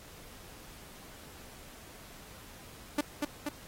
sawtooth tone with echo, 293.7 Hz, D4, in tune, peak -22 dBFS, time 2.98-3.01 s, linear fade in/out 5 ms, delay 240 ms, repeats 2, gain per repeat -3 dB, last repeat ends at 3.49 s, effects pink hiss -52 dBFS RMS until 3.67 s + AAC 48 kbps

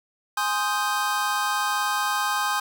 square chord, Ab major seventh, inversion none, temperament equal, 830.6 / 1046.5 / 1244.5 / 1568 Hz, Ab5 / C6 / Eb6 / G6, 0 / 0 / 0 / 0 cents, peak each -29 dBFS, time 0.37-2.6 s, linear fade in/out 5 ms, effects none

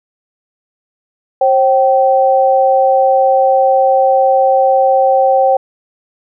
sine tone pair together, 534.8 / 773 Hz, C5 / G5, +38 / -24 cents, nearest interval tritone, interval 638 cents, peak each -10 dBFS, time 1.41-5.57 s, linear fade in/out 5 ms, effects none

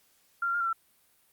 sine tone with pitch steps, 1387 / 1378 / 1410 / 1362 / 1343 Hz, F6 / F6 / F6 / F6 / E6, -12 / -24 / +16 / -44 / +32 cents, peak -26 dBFS, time 0.42-0.73 s, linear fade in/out 5 ms, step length 62 ms, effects white hiss -66 dBFS RMS until 1.32 s + Opus 48 kbps

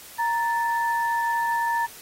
sine tone pair together, 932.3 / 1759.9 Hz, A#5 / A6, 0 / 0 cents, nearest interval major seventh, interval 1100 cents, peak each -22 / -28 dBFS, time 0.18-1.87 s, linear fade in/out 20 ms, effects white hiss -44 dBFS RMS until 2.01 s + AAC 48 kbps

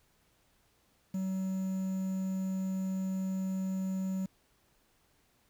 triangle tone with quantisation, 189.4 Hz, F#3, 41 cents sharp, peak -29 dBFS, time 1.14-4.26 s, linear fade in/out 5 ms, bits 9, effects pink hiss -70 dBFS RMS until 5.49 s

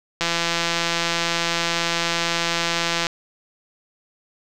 click train, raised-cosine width 0.2 ms, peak -4 dBFS, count 484, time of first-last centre 0.21-3.068 s, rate 169 Hz, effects none

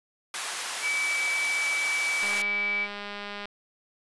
pink high-pass noise, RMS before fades -33 dBFS, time 0.34-2.42 s, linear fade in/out 2 ms, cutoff 1000 Hz, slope 12 dB/octave
sine tone, 2299 Hz, D7, 37 cents flat, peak -25 dBFS, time 0.81-2.88 s, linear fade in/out 50 ms
click train, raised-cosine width 0.3 ms, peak -21 dBFS, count 251, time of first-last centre 2.23-3.455 s, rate 204 Hz
effects resampled to 24000 Hz

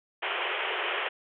white band-pass noise, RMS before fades -31 dBFS, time 0.22-1.09 s, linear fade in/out 10 ms, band 350 to 3200 Hz, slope 96 dB/octave, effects none

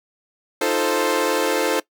sawtooth chord, F dominant seventh, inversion third, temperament equal, 311.1 / 349.2 / 440 / 523.3 Hz, Eb4 / F4 / A4 / C5, 0 / 0 / 0 / 0 cents, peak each -22 / -22 / -18 / -19 dBFS, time 0.61-1.8 s, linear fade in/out 5 ms, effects noise-tail reverb RT60 0.1 s tail -20 dB re dry

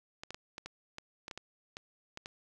clicks, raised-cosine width 0.2 ms, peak -25 dBFS, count 12, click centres 0.235 / 0.306 / 0.345 / 0.581 / 0.66 / 0.984 / 1.281 / 1.312 / 1.376 / 1.769 / 2.174 / 2.259 s, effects none

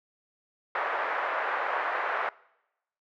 white band-pass noise, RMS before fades -30 dBFS, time 0.75-2.29 s, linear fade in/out 2 ms, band 510 to 1700 Hz, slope 24 dB/octave, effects noise-tail reverb RT60 0.9 s tail -23 dB re dry

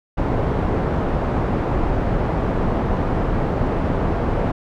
pink low-pass noise, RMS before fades -20 dBFS, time 0.17-4.52 s, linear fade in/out 10 ms, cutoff 900 Hz, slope 12 dB/octave, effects none

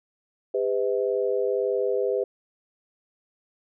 sine tone cluster, 402.2 / 504 / 640 Hz, G4 / B4 / D#5, +44 / +35 / +49 cents, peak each -25 / -25 / -32 dBFS, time 0.54-2.24 s, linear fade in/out 5 ms, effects none

